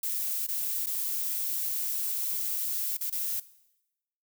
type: noise with dropouts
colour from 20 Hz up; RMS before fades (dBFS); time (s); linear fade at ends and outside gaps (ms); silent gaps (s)
violet; -31; 0.03-3.4; 5; 0.468-0.485 / 0.861-0.868 / 2.97-3.008 / 3.099-3.124
effects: noise-tail reverb RT60 0.9 s tail -18 dB re dry